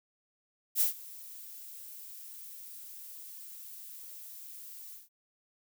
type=noise with ADSR envelope; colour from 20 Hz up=violet; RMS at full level=-25 dBFS; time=0.75-5.09 s; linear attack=60 ms; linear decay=120 ms; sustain=-22 dB; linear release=160 ms; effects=none